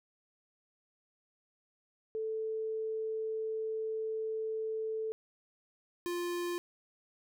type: tone pair in turn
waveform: sine / square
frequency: 440 / 349.6 Hz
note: A4 / F4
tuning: 0 / +2 cents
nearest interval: major third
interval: 398 cents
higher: first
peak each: -33 / -34 dBFS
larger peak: first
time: 2.15-5.12 / 6.06-6.58 s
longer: first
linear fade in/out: 0 ms
effects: none